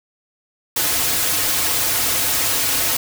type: noise with comb filter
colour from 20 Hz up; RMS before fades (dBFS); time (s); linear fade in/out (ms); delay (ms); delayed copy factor
white; -19; 0.76-2.97; 5; 5.1; -0.8
effects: none